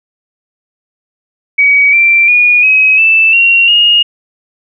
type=tone with pitch steps; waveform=sine; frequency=2264 / 2353 / 2446 / 2543 / 2643 / 2747 / 2856 Hz; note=C#7 / D7 / D#7 / D#7 / E7 / F7 / F7; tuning=+36 / +3 / -30 / +37 / +4 / -29 / +38 cents; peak=-4 dBFS; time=1.58-4.03 s; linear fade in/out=10 ms; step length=350 ms; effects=none